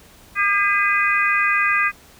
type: harmonic tone with a mistuned harmonic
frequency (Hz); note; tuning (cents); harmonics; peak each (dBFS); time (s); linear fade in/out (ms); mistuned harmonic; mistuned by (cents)
403.6; G#4; -49; 3 / 4 / 5 / 6; -21 / -21 / -21 / -21; 0.35-1.92; 50; 6; +46
effects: pink hiss -48 dBFS RMS until 2.19 s